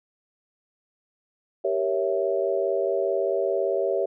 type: chord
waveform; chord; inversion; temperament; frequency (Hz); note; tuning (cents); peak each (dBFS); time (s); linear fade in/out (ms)
sine; G diminished seventh; none; equal with one note detuned; 392 / 469.9 / 554.4 / 659.3; G4 / Bb4 / Db5 / Fb5; 0 / +14 / 0 / 0; -26 / -30 / -26 / -28; 1.64-4.06; 10
effects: none